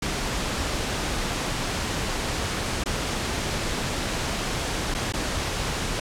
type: noise with dropouts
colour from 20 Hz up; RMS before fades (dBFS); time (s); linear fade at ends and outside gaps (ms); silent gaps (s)
pink; -27; 0.02-6; 5; 2.839-2.858 / 4.942-4.947 / 5.124-5.136
effects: low-pass 8000 Hz 12 dB/octave